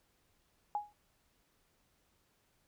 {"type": "tone with exponential decay", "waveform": "sine", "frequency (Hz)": 830.6, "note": "G#5", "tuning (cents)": 0, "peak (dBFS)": -29, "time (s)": [0.75, 0.93], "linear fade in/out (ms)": 1, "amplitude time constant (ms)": 39, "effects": ["pink hiss -74 dBFS RMS until 2.67 s"]}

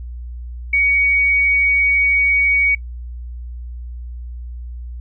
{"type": "tone", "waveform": "sine", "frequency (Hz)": 2247, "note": "C#7", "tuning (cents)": 23, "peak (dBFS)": -12, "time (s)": [0.73, 2.75], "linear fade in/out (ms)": 5, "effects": ["noise-tail reverb RT60 0.1 s tail -23 dB re dry", "added 60 Hz sine -27 dBFS peak until 5 s"]}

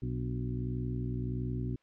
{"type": "harmonic tone with a mistuned harmonic", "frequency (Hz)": 61.5, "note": "B1", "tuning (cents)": -7, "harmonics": [1, 2, 3, 4, 5, 6], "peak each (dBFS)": [-39, -34, -44, -40, -44, -45], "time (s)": [0.02, 1.76], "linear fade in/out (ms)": 5, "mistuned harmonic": 5, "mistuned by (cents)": -61, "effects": ["white hiss -72 dBFS RMS until 1.82 s", "low-pass 3000 Hz 12 dB/octave"]}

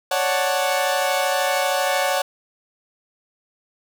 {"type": "chord", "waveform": "sawtooth", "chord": "D major seventh", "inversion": "third", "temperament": "equal", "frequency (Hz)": [554.4, 587.3, 740, 880], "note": ["C#5", "D5", "F#5", "A5"], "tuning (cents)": [0, 0, 0, 0], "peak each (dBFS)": [-19, -23, -19, -24], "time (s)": [0.11, 2.22], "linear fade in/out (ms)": 5, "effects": []}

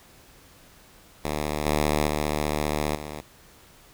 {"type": "tone with level steps", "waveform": "5% pulse", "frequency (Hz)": 75, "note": "D2", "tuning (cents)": 37, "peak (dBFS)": [-15, -10, -13, -23], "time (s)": [1.24, 3.21], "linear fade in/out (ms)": 10, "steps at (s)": [1.66, 2.07, 2.95], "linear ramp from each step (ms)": 5, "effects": ["pink hiss -53 dBFS RMS until 3.93 s"]}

